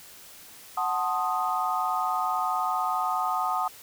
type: chord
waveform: sine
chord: F# diminished seventh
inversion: none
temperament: equal with one note detuned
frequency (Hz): 740 / 880 / 1055.6 / 1244.5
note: F#5 / A5 / C6 / Eb6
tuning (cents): 0 / 0 / +15 / 0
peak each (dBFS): -29 / -31 / -33 / -28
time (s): 0.77-3.68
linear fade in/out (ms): 5
effects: white hiss -48 dBFS RMS until 3.82 s